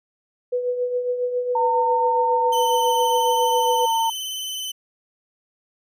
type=tone with tremolo; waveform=sine; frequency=493.9 Hz; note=B4; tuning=in tune; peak=-18 dBFS; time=0.52-3.86 s; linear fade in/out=10 ms; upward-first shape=triangle; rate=7.3 Hz; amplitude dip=60%
type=tone with pitch glide; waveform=sine; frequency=912 to 906.2 Hz; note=A#5 to A#5; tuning=-38 to -49 cents; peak=-18 dBFS; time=1.55-4.1 s; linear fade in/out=5 ms; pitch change=-11 cents; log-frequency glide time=3.01-3.65 s
type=tone with vibrato; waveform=sawtooth; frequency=3042 Hz; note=F#7; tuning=47 cents sharp; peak=-24 dBFS; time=2.52-4.72 s; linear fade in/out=10 ms; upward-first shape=triangle; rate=19 Hz; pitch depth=37 cents each way
effects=none